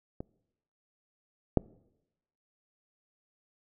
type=clicks; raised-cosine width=2 ms; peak=-24 / -8 dBFS; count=2; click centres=0.205 / 1.573 s; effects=noise-tail reverb RT60 0.9 s tail -24 dB re dry